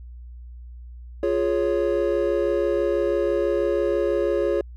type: chord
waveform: triangle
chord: Db major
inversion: first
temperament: equal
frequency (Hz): 349.2 / 415.3 / 554.4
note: F4 / Ab4 / Db5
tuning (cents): 0 / 0 / 0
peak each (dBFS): -22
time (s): 1.23-4.61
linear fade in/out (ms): 2
effects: added 60 Hz sine -37 dBFS peak until 4.76 s